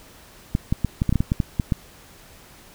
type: clicks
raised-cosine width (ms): 5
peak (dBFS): -7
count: 12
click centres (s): 0.551 / 0.725 / 0.847 / 1.019 / 1.093 / 1.126 / 1.157 / 1.205 / 1.319 / 1.402 / 1.598 / 1.722
effects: pink hiss -48 dBFS RMS until 2.74 s